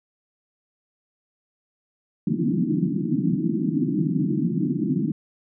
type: band-pass noise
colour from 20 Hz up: pink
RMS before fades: -23 dBFS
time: 2.27-5.12 s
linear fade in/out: 2 ms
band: 140 to 340 Hz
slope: 96 dB/octave
effects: none